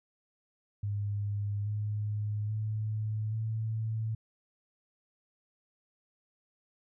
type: tone with pitch steps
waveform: sine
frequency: 102.3 / 105.05 / 107.88 / 110.79 Hz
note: G#2 / G#2 / A2 / A2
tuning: -26 / +20 / -34 / +12 cents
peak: -30 dBFS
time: 0.83-4.15 s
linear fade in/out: 5 ms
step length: 830 ms
effects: none